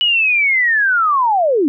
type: linear sweep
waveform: sine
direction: down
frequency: 2960 to 265.5 Hz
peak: -11 dBFS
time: 0.01-1.68 s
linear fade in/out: 0 ms
effects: none